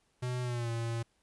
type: tone with pitch glide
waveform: square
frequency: 124.9 to 115.86 Hz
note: B2 to A#2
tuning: +20 to -10 cents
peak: -33 dBFS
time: 0.22-1.03 s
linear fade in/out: 10 ms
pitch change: -130 cents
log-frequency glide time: 0.42-0.7 s
effects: pink hiss -73 dBFS RMS until 1.22 s + resampled to 24000 Hz